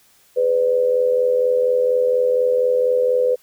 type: tone with amplitude modulation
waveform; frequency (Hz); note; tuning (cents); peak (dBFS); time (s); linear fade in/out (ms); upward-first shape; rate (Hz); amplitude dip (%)
sine; 501; B4; +25; -11; 0.36-3.36; 20; sine; 84.2; 65
effects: white hiss -55 dBFS RMS until 3.42 s